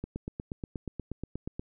click train, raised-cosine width 3 ms, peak -22 dBFS, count 14, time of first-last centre 0.04-1.595 s, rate 8.36 Hz, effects none

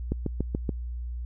click train, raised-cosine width 3 ms, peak -14 dBFS, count 5, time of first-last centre 0.12-0.692 s, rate 6.99 Hz, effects added 60 Hz sine -31 dBFS peak until 1.25 s

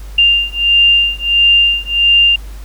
sine beating tone pair, 2794 / 2795.5 Hz, F7 / F7, 0 / +1 cents, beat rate 1.5 Hz, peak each -11 dBFS, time 0.18-2.36 s, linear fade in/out 5 ms, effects added 50 Hz sine -26 dBFS peak until 2.64 s + pink hiss -41 dBFS RMS until 2.64 s

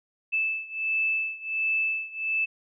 sine beating tone pair, 2628 / 2629.4 Hz, E7 / E7, -6 / -5 cents, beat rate 1.4 Hz, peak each -27 / -29 dBFS, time 0.32-2.46 s, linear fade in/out 20 ms, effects none

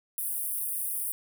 pink high-pass noise, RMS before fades -32 dBFS, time 0.18-1.12 s, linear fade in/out 0 ms, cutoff 9000 Hz, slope 96 dB/octave, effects none

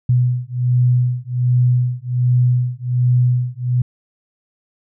sine beating tone pair, 123.4 / 124.7 Hz, B2 / B2, -1 / +17 cents, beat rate 1.3 Hz, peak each -16 / -16 dBFS, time 0.09-3.82 s, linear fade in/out 5 ms, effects none

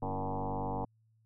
sine tone with frequency modulation, 370 Hz, F#4, in tune, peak -32 dBFS, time 0.02-0.85 s, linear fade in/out 5 ms, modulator 98.7 Hz, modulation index 5.8, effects added 111 Hz sine -66 dBFS peak until 1.25 s

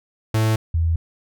45% pulse / sine tone pair in turn, 110 / 82.41 Hz, A2 / E2, 0 / 0 cents, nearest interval perfect fourth, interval 500 cents, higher first, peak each -16 dBFS, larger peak neither, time 0.34-0.56 / 0.74-0.96 s, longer neither, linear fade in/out 5 ms, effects none

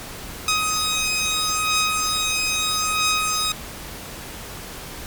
10% pulse beating tone pair, 1258 / 1258.77 Hz, D#6 / D#6, +19 / +20 cents, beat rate 0.77 Hz, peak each -17 / -13 dBFS, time 0.48-3.52 s, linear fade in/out 2 ms, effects pink hiss -35 dBFS RMS until 5.06 s + MP3 96 kbps

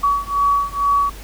sine beating tone pair, 1132 / 1134.2 Hz, C#6 / C#6, +36 / +39 cents, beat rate 2.2 Hz, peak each -18 dBFS, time 0.03-1.1 s, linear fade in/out 10 ms, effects added 49 Hz sine -33 dBFS peak until 1.23 s + pink hiss -39 dBFS RMS until 1.23 s

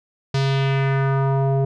square tone with low-pass filter sweep, 136.2 Hz, C#3, 30 cents flat, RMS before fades -19 dBFS, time 0.34-1.65 s, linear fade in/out 5 ms, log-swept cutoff 5000 to 570 Hz, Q 1.9, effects none

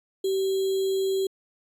sine tone with sample-and-hold, 384.7 Hz, G4, 33 cents flat, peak -22 dBFS, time 0.24-1.27 s, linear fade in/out 5 ms, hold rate 3675 Hz, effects resampled to 32000 Hz

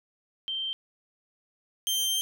sine / sawtooth tone pair in turn, 3136 / 3151 Hz, G7 / G7, 0 / +8 cents, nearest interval unison, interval 8 cents, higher second, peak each -29 / -22 dBFS, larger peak second, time 0.48-0.73 / 1.87-2.21 s, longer second, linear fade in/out 0 ms, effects none

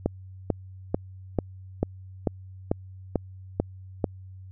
click train, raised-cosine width 2 ms, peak -9 dBFS, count 10, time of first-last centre 0.06-4.042 s, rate 2.26 Hz, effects added 94 Hz sine -41 dBFS peak until 4.51 s

